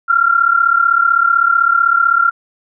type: tone pair together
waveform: sine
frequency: 1361.1 / 1396.9 Hz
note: F6 / F6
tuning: -45 / 0 cents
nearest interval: unison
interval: 45 cents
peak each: -12 dBFS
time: 0.08-2.31 s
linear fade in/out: 20 ms
effects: none